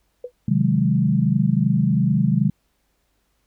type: tone with exponential decay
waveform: sine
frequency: 493.9 Hz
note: B4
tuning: in tune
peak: -24 dBFS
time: 0.24-0.32 s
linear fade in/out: 5 ms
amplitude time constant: 16 ms
type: chord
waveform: sine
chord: Ab dominant seventh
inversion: first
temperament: equal with one note detuned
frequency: 131.87 / 155.56 / 185 / 207.7 Hz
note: C3 / Eb3 / Gb3 / Ab3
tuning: +14 / 0 / 0 / 0 cents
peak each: -21 dBFS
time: 0.48-2.5 s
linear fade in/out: 5 ms
type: click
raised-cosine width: 3 ms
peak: -29 dBFS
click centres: 0.61 s
effects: added 50 Hz sine -69 dBFS peak until 3.46 s + pink hiss -69 dBFS RMS until 3.46 s